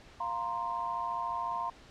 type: chord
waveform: sine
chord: F suspended fourth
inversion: none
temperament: equal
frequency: 698.5 / 932.3 / 1046.5 Hz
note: F5 / Bb5 / C6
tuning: 0 / 0 / 0 cents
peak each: -40 / -35 / -35 dBFS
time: 0.2-1.7 s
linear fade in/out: 5 ms
effects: pink hiss -55 dBFS RMS until 1.9 s + low-pass 5000 Hz 12 dB/octave